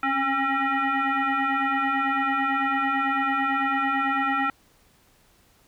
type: tone with frequency modulation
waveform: sine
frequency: 275 Hz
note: C#4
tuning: 14 cents flat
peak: -21 dBFS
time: 0.03-4.5 s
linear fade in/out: 2 ms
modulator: 541 Hz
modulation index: 3.4
effects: pink hiss -60 dBFS RMS until 5.67 s